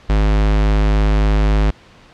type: tone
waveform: square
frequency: 51.8 Hz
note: G#1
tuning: 4 cents flat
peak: -12 dBFS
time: 0.09-1.71 s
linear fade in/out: 10 ms
effects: pink hiss -45 dBFS RMS until 2.13 s + low-pass 4000 Hz 12 dB/octave